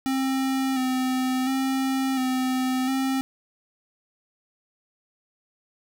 square tone with vibrato, 261.6 Hz, C4, in tune, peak -23 dBFS, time 0.06-3.21 s, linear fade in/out 0 ms, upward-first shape square, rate 0.71 Hz, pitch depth 27 cents each way, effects none

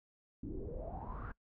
brown noise with low-pass filter sweep, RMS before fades -43 dBFS, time 0.43-1.32 s, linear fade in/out 5 ms, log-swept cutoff 290 to 1500 Hz, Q 7.9, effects noise-tail reverb RT60 0.1 s tail -22 dB re dry

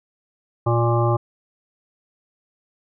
harmonic tone, 117.8 Hz, A#2, 19 cents sharp, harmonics 1 / 3 / 5 / 7 / 9 / 10, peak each -18 / -23 / -25 / -26 / -28 / -28 dBFS, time 0.66-1.17 s, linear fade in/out 10 ms, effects none

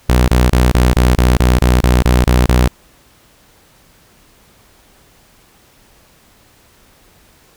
sawtooth tone bursts, 61.74 Hz, B1, in tune, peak -4 dBFS, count 12, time 0.09-2.678 s, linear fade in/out 5 ms, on 190 ms, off 28 ms, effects pink hiss -49 dBFS RMS until 7.56 s

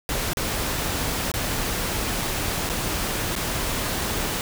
pink noise with dropouts, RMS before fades -26 dBFS, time 0.09-4.41 s, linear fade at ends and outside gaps 1 ms, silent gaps 0.334-0.37 / 1.317-1.339 / 2.692-2.697 / 3.354-3.362 s, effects none

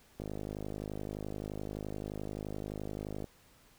click train, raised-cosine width 2 ms, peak -26 dBFS, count 158, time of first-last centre 0.2-3.243 s, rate 51.6 Hz, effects pink hiss -63 dBFS RMS until 3.78 s

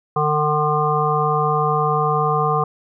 harmonic tone, 150.7 Hz, D3, 45 cents sharp, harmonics 1 / 3 / 5 / 7 / 8, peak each -22 / -22 / -22 / -22 / -22 dBFS, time 0.16-2.64 s, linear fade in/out 5 ms, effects none

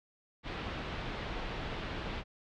pink low-pass noise, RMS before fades -39 dBFS, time 0.43-2.24 s, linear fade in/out 50 ms, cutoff 3700 Hz, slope 24 dB/octave, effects none

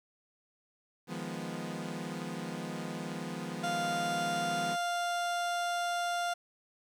sawtooth chord, F half-diminished seventh, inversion third, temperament equal, 155.56 / 174.61 / 207.7 / 246.9 Hz, Eb3 / F3 / Ab3 / Cb4, 0 / 0 / 0 / 0 cents, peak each -40 / -37 / -39 / -38 dBFS, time 1.07-4.77 s, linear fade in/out 50 ms
30% pulse tone, 698.5 Hz, F5, in tune, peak -28 dBFS, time 3.63-6.34 s, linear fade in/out 10 ms
effects low-pass 10000 Hz 12 dB/octave + 10-bit

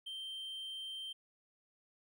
triangle tone, 3136 Hz, G7, in tune, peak -40 dBFS, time 0.06-1.13 s, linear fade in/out 10 ms, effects none

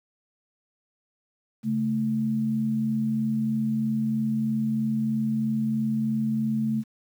sine tone pair together, 136.9 / 220 Hz, C#3 / A3, -21 / 0 cents, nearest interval minor sixth, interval 821 cents, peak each -31 / -23 dBFS, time 1.63-6.84 s, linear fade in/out 50 ms, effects 9-bit

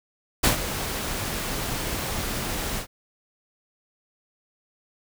pink noise with ADSR envelope, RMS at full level -17 dBFS, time 0.43-2.87 s, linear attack 14 ms, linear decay 120 ms, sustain -12 dB, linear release 90 ms, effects none

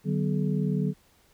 sine tone cluster, 149.9 / 189.4 / 248.5 / 425.9 Hz, D3 / F#3 / B3 / G#4, +36 / +41 / +11 / +44 cents, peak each -27 / -27 / -33 / -35 dBFS, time 0.04-0.94 s, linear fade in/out 50 ms, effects pink hiss -62 dBFS RMS until 1.33 s

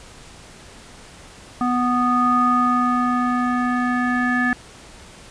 square tone with low-pass filter sweep, 246.9 Hz, B3, in tune, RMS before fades -19 dBFS, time 1.61-4.53 s, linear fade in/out 0 ms, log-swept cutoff 1100 to 1700 Hz, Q 8.3, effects pink hiss -43 dBFS RMS until 5.3 s + resampled to 22050 Hz

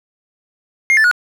triangle tone with pitch steps, 2128 / 1758.7 / 1453.5 Hz, C7 / A6 / F#6, +29 / -1 / -31 cents, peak -7 dBFS, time 0.9-1.113 s, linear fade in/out 0 ms, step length 71 ms, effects none

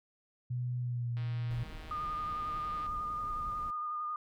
sine tone with pitch glide, 123.47 to 118.85 Hz, B2 to A#2, 0 to +34 cents, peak -32 dBFS, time 0.5-1.64 s, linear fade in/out 10 ms, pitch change -66 cents, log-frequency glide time 0.8-1.13 s
click train, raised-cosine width 0.3 ms, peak -36 dBFS, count 267, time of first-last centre 1.17-2.864 s, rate 157 Hz
brown noise, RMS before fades -46 dBFS, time 1.5-3.71 s, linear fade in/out 10 ms
sine tone with vibrato, 1220 Hz, D#6, 34 cents flat, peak -34 dBFS, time 1.91-4.16 s, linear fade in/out 2 ms, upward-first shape sine, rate 11 Hz, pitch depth 21 cents each way
effects none

